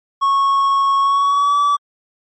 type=tone with pitch glide; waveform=triangle; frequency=1101 to 1151.1 Hz; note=C#6 to D6; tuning=-12 to -35 cents; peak=-10 dBFS; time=0.21-1.77 s; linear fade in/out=20 ms; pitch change=+77 cents; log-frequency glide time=1-1.58 s; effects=MP3 32 kbps